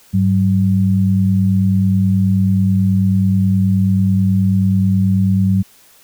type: tone pair together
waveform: sine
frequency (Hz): 100.6 / 189.91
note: G2 / F#3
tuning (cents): +45 / +45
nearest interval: major seventh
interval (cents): 1100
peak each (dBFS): -14 / -13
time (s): 0.13-5.63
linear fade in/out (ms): 20
effects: white hiss -48 dBFS RMS until 6.03 s